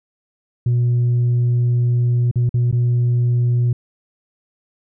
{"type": "tone with dropouts", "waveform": "sine", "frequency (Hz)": 121.2, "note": "B2", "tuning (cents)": -32, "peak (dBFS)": -11, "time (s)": [0.66, 3.73], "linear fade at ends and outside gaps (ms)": 5, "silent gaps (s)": [[2.313, 2.357], [2.493, 2.541], [2.714, 2.726]], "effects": ["tanh soft clip ceiling -12 dBFS"]}